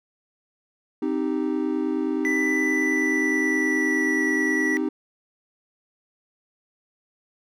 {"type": "chord", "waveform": "triangle", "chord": "C minor", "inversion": "none", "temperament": "equal", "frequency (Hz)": [261.6, 311.1, 392], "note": ["C4", "Eb4", "G4"], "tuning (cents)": [0, 0, 0], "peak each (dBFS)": [-25, -23, -27], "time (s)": [1.02, 4.89], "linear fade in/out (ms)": 5}
{"type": "tone with pitch glide", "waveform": "triangle", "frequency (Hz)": [1986, 1947.4], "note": ["B6", "B6"], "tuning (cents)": [9, -25], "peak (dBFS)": -21, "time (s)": [2.25, 4.77], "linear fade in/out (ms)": 0, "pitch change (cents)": -34, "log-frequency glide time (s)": [2.66, 4.24]}
{"effects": []}